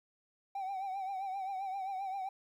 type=tone with vibrato; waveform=triangle; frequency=772 Hz; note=G5; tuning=27 cents flat; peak=-33 dBFS; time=0.55-2.29 s; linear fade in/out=5 ms; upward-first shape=triangle; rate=7.6 Hz; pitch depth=76 cents each way; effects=tanh soft clip ceiling -30 dBFS + 12-bit